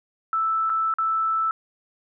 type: tone with dropouts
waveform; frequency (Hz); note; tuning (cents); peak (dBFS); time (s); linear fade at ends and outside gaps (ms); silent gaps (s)
sine; 1318.5; E6; 0; -20; 0.33-1.51; 1; 0.696-0.7 / 0.939-0.985
effects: none